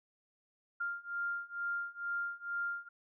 sine beating tone pair, 1396.9 / 1399.1 Hz, F6 / F6, 0 / +3 cents, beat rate 2.2 Hz, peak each -39 / -38 dBFS, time 0.8-2.89 s, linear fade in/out 10 ms, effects none

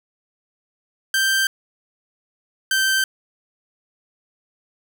sawtooth tone pair in turn, 1568 / 1555.4 Hz, G6 / G6, 0 / -14 cents, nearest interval unison, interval 14 cents, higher first, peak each -13 dBFS, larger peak neither, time 1.14-1.47 / 2.71-3.04 s, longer neither, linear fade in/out 2 ms, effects none

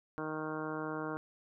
harmonic tone, 155.56 Hz, D#3, in tune, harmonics 1 / 2 / 3 / 4 / 5 / 6 / 7 / 8 / 9 / 10, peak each -46 / -40 / -42 / -46 / -48 / -48 / -45 / -51 / -45 / -53 dBFS, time 0.18-1.17 s, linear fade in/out 0 ms, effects none

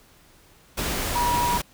sine tone in noise, 964 Hz, B5, 42 cents flat, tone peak -21 dBFS, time 1.15-1.58 s, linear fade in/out 10 ms, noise pink, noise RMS -27 dBFS, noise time 0.77-1.62 s, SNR +3 dB, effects pink hiss -55 dBFS RMS until 1.73 s

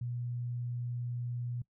sine tone, 121.3 Hz, B2, 31 cents flat, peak -34 dBFS, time 0.01-1.62 s, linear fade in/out 5 ms, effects noise-tail reverb RT60 0.1 s tail -21 dB re dry

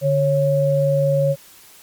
sine tone pair together, 145.8 / 550.5 Hz, D3 / C#5, -12 / -12 cents, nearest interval octave + major seventh, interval 2300 cents, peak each -18 / -16 dBFS, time 0.01-1.36 s, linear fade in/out 50 ms, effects white hiss -46 dBFS RMS until 1.82 s + MP3 96 kbps

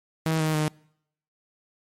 sawtooth tone with pitch steps, 160 / 156.62 / 153.31 Hz, D#3 / D#3 / D#3, +49 / +12 / -25 cents, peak -18 dBFS, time 0.26-0.68 s, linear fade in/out 0 ms, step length 140 ms, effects noise-tail reverb RT60 0.7 s tail -25 dB re dry + MP3 64 kbps

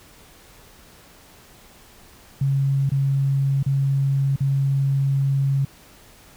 sine tone with dropouts, 137.3 Hz, C#3, 16 cents flat, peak -17 dBFS, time 2.41-5.65 s, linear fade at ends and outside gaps 5 ms, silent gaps 2.894-2.917 / 3.629-3.662 / 4.361-4.405 s, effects pink hiss -49 dBFS RMS until 6.36 s

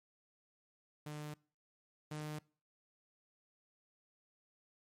sawtooth tone pair in turn, 150 / 151.92 Hz, D3 / D#3, +37 / -41 cents, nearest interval unison, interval 22 cents, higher second, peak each -39 / -37 dBFS, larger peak second, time 1.06-1.34 / 2.11-2.39 s, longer neither, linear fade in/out 5 ms, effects noise-tail reverb RT60 0.4 s tail -23 dB re dry + MP3 64 kbps

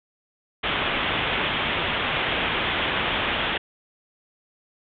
white low-pass noise, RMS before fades -25 dBFS, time 0.63-3.58 s, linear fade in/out 10 ms, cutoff 3500 Hz, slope 96 dB/octave, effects none

